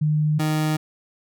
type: tone pair in turn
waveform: sine / 30% pulse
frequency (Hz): 152.1 / 154.67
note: D#3 / D#3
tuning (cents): -39 / -10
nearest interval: unison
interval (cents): 29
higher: second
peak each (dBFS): -17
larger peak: neither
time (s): 0.01-0.39 / 0.39-0.77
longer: neither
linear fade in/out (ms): 10
effects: none